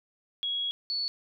sine tone pair in turn, 3322 / 4434 Hz, G#7 / C#8, 0 / 0 cents, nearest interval perfect fourth, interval 500 cents, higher second, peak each -28 dBFS, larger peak neither, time 0.43-0.71 / 0.9-1.08 s, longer first, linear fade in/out 0 ms, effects none

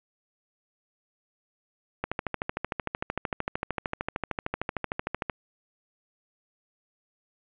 click train, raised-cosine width 0.5 ms, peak -13 dBFS, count 44, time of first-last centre 2.04-5.298 s, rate 13.2 Hz, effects resampled to 8000 Hz + 9-bit

